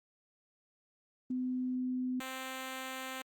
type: tone pair in turn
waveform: sine / 5% pulse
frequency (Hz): 253.7 / 261.4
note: B3 / C4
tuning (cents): +47 / -1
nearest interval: minor second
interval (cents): 52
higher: second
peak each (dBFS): -32 / -28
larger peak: second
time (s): 1.3-2.2 / 2.2-3.22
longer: second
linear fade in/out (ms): 5
effects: Opus 32 kbps